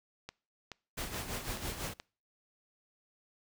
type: click train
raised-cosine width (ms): 0.2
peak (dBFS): -25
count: 5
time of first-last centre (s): 0.29-1.999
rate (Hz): 2.34
type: noise with tremolo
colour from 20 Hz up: pink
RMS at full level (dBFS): -37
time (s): 0.97-1.94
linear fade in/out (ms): 10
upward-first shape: sine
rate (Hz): 6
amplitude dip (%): 60
effects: noise-tail reverb RT60 0.4 s tail -24 dB re dry